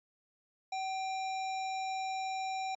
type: tone with sample-and-hold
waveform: sine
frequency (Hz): 763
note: G5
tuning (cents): -47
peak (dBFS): -33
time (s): 0.72-2.75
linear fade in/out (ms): 5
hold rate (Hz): 3150
effects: MP3 32 kbps